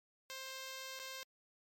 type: tone with dropouts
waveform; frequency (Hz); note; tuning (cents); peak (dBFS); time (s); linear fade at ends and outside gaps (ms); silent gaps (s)
5% pulse; 527; C5; +12; -33; 0.3-1.23; 0; 0.992-0.998
effects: MP3 64 kbps